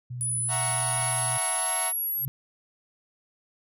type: tone with pitch glide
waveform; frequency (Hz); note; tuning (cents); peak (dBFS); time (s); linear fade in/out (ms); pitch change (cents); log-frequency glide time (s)
sine; 123.47 to 122.48; B2 to B2; 0 to -14; -32; 0.1-1.38; 10; -14; 0.27-0.43
type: exponential sweep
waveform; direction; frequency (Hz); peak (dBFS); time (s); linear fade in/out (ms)
sine; up; 9850 to 11550; -26; 0.21-2.25; 0
type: chord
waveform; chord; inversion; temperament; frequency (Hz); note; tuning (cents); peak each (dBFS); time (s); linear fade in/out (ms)
sawtooth; F# dominant seventh; third; equal; 659.3 / 740 / 932.3 / 1108.7; E5 / F#5 / A#5 / C#6; 0 / 0 / 0 / 0; -32 / -30 / -31 / -34; 0.48-1.93; 50
type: tone with exponential growth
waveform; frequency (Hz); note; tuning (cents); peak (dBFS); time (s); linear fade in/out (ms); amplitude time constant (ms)
sine; 135.3; C#3; -42; -26; 2.15-2.28; 0; 27
effects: none